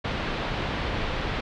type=low-pass noise; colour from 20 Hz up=pink; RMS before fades=-29 dBFS; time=0.04-1.41 s; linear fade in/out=10 ms; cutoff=3700 Hz; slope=24 dB/octave; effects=none